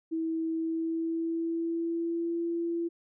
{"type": "tone with pitch glide", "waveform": "sine", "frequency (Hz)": [324.6, 338.2], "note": ["E4", "E4"], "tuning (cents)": [-27, 44], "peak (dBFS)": -28, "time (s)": [0.11, 2.89], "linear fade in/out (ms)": 20, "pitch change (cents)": 71, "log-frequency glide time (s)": [0.54, 2.39], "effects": []}